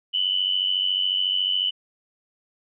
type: tone pair together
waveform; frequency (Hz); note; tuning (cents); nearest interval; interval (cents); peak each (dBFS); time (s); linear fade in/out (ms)
sine; 2960 / 3054; F#7 / G7; 0 / -46; minor second; 54; -22 / -25; 0.13-1.71; 20
effects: none